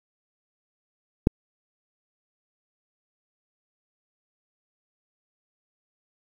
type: click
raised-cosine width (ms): 3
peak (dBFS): -3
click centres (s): 1.271
effects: 7-bit